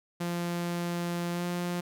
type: tone with pitch glide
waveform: sawtooth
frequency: 173.1 to 175.72 Hz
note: F3 to F3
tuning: -15 to +11 cents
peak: -26 dBFS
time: 0.2-1.81 s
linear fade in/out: 10 ms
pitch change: +26 cents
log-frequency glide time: 1.32-1.44 s
effects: none